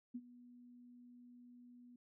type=tone with ADSR envelope; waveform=sine; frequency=244.2 Hz; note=B3; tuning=19 cents flat; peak=-40 dBFS; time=0.14-1.96 s; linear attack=14 ms; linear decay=49 ms; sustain=-17 dB; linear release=4 ms; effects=none